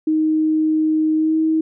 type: tone with pitch glide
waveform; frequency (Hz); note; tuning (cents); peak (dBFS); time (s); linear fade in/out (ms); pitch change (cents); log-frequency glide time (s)
sine; 312.5 to 317.6; D#4 to D#4; +8 to +36; -14; 0.07-1.61; 5; +28; 1.15-1.37
effects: none